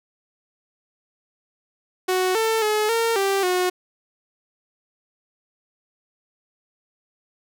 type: tone with pitch steps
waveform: sawtooth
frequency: 369.9 / 446.3 / 425.7 / 458.5 / 392.1 / 363.6 Hz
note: F#4 / A4 / G#4 / A#4 / G4 / F#4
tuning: 0 / +25 / +43 / -29 / 0 / -30 cents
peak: -15 dBFS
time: 2.08-3.7 s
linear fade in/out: 10 ms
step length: 270 ms
effects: none

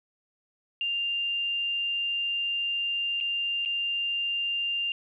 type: tone with dropouts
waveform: sine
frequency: 2794 Hz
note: F7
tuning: in tune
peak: -26 dBFS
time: 0.81-4.92 s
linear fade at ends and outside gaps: 1 ms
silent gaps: 3.203-3.209 / 3.651-3.658 s
effects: 11-bit

